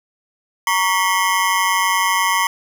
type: ring-modulated tone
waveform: 25% pulse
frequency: 1026 Hz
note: C6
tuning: 34 cents flat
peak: -8 dBFS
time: 0.67-2.47 s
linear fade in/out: 2 ms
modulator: 94.1 Hz
effects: 8-bit